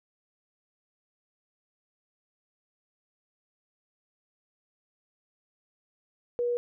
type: tone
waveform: sine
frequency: 482.1 Hz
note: B4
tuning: 42 cents flat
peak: -25 dBFS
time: 6.39-6.57 s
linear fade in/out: 0 ms
effects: none